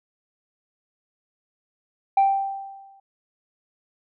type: tone with exponential decay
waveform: sine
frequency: 784 Hz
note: G5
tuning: in tune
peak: -11 dBFS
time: 2.17-3 s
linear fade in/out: 5 ms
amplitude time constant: 180 ms
effects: tanh soft clip ceiling -12 dBFS